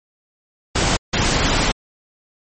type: noise bursts at uneven times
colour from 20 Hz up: pink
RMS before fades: -17 dBFS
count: 2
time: 0.75-0.97 / 1.13-1.72 s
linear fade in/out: 10 ms
effects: MP3 32 kbps